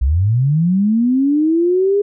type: linear sweep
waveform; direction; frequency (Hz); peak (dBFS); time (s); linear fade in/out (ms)
sine; up; 58.27 to 412.6; -11; 0.01-2.02; 10
effects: none